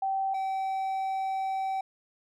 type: tone pair in turn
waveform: sine / triangle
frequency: 774 / 769.1 Hz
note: G5 / G5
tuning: -22 / -33 cents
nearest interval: unison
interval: 11 cents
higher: first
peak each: -26 / -26 dBFS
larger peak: neither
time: 0.02-0.34 / 0.34-1.81 s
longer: second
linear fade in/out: 5 ms
effects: none